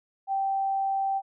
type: tone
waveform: sine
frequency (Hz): 780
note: G5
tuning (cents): -9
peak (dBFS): -24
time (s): 0.27-1.22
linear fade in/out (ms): 50
effects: none